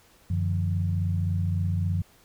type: tone cluster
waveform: sine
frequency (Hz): 93.2 / 148.8 / 172.4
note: F#2 / D3 / F3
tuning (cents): +13 / +23 / -22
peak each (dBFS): -24 / -33 / -31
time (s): 0.3-2.02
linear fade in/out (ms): 5
effects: pink hiss -58 dBFS RMS until 2.24 s